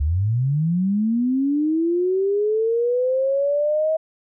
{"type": "linear sweep", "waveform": "sine", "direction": "up", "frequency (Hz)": [67.3, 640], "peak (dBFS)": -17, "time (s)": [0, 3.97], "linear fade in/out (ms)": 10, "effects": []}